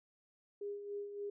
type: tone with tremolo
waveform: sine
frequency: 407.2 Hz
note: G#4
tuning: 34 cents flat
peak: -38 dBFS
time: 0.61-1.3 s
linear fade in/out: 5 ms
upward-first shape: sine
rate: 3.5 Hz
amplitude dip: 55%
effects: none